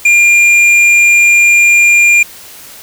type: tone with hard clipping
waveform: triangle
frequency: 2400 Hz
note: D7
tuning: 37 cents sharp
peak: -5 dBFS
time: 0.05-2.23 s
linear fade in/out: 5 ms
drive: 9 dB
effects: white hiss -33 dBFS RMS until 2.82 s